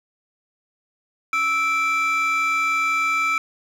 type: tone pair together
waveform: triangle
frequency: 1312 / 2338 Hz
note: E6 / D7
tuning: -9 / -8 cents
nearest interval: minor seventh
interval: 1001 cents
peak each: -18 dBFS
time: 1.33-3.38 s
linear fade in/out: 2 ms
effects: tanh soft clip ceiling -14 dBFS + 9-bit